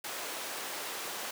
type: high-pass noise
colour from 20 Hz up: pink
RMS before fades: -39 dBFS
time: 0.04-1.31 s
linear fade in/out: 5 ms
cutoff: 490 Hz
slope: 12 dB/octave
effects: none